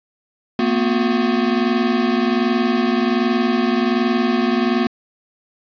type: tone cluster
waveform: square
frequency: 228.2 / 249.5 / 361.6 Hz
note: A#3 / B3 / F#4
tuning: -37 / +18 / -40 cents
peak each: -20 / -20 / -22 dBFS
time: 0.59-4.87 s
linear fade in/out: 2 ms
effects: resampled to 11025 Hz + 8-bit